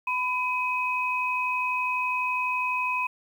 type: tone pair together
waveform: sine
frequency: 1000 / 2528 Hz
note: B5 / D#7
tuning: +21 / +27 cents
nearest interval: octave + major third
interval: 1606 cents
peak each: -27 dBFS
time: 0.07-3.07 s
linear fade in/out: 5 ms
effects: 9-bit